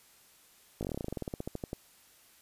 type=slowing click train; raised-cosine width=2 ms; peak=-22 dBFS; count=21; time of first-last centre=0.81-1.731 s; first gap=18 ms; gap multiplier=1.09; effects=white hiss -61 dBFS RMS until 2.41 s + resampled to 32000 Hz